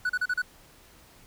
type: tone bursts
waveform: triangle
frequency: 1480 Hz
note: F#6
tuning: in tune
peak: -22 dBFS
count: 5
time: 0.05-0.419 s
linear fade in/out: 5 ms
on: 45 ms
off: 36 ms
effects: pink hiss -55 dBFS RMS until 1.26 s